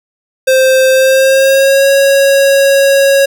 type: tone with pitch glide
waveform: square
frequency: 523.3 to 550.9 Hz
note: C5 to C#5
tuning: 0 to -11 cents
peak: -6 dBFS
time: 0.47-3.26 s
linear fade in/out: 10 ms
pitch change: +89 cents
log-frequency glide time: 0.91-1.9 s
effects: none